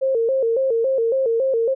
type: tone with vibrato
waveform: sine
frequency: 493.7 Hz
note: B4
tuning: 1 cent flat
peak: -16 dBFS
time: 0.01-1.75 s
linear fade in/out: 20 ms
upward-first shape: square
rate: 3.6 Hz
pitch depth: 130 cents each way
effects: none